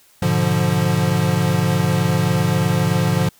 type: chord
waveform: square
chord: G# diminished seventh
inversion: none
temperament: equal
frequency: 103.83 / 123.47 / 146.83 / 174.61 Hz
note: G#2 / B2 / D3 / F3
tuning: 0 / 0 / 0 / 0 cents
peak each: -23 / -24 / -21 / -20 dBFS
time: 0.22-3.29 s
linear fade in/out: 5 ms
effects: white hiss -53 dBFS RMS until 3.39 s